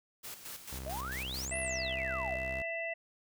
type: noise with tremolo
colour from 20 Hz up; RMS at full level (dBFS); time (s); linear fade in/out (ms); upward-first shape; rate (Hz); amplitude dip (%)
white; -44; 0.23-1.49; 20; square; 4.5; 60
type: tone with vibrato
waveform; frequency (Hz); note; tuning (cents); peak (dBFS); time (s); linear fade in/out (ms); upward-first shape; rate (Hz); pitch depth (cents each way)
sawtooth; 65.1; C2; -8; -37; 0.72-2.62; 5; sine; 1.7; 14
type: exponential two-way sweep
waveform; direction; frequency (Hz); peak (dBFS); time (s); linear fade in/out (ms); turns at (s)
sine; up then down; 586 to 10950 to 586; -38; 0.86-2.36; 2; 1.59
type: harmonic tone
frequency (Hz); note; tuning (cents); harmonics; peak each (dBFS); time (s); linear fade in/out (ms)
665; E5; +15; 1 / 3 / 4; -38 / -38 / -41; 1.51-2.94; 10
effects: none